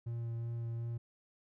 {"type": "tone with vibrato", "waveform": "triangle", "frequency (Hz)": 116.54, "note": "A#2", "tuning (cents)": 0, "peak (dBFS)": -34, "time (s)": [0.06, 0.98], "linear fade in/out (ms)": 10, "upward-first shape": "sine", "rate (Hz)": 2.7, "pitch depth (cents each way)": 12, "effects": []}